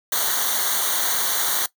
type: noise with comb filter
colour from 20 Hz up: white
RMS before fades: -22 dBFS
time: 0.12-1.66 s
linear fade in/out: 2 ms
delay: 0.39 ms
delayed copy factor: -0.9
effects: noise-tail reverb RT60 0.1 s tail -18 dB re dry